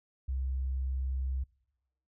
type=tone; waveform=sine; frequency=65.6 Hz; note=C2; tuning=5 cents sharp; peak=-30 dBFS; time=0.28-1.44 s; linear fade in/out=10 ms; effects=noise-tail reverb RT60 0.9 s tail -25 dB re dry